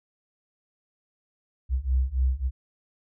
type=beating tone pair; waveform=sine; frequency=62.8 / 66.4 Hz; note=B1 / C2; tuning=+30 / +26 cents; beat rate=3.6 Hz; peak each=-25 / -24 dBFS; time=1.69-2.51 s; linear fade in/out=50 ms; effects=none